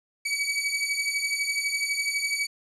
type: beating tone pair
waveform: sawtooth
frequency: 2270 / 2282 Hz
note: C#7 / C#7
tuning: +41 / +50 cents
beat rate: 12 Hz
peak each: -24 / -26 dBFS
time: 0.25-2.47 s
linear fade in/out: 10 ms
effects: resampled to 24000 Hz + 10-bit